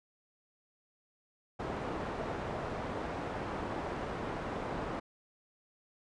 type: low-pass noise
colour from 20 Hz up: white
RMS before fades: -38 dBFS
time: 1.59-5 s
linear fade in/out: 10 ms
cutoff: 850 Hz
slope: 12 dB/octave
effects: resampled to 22050 Hz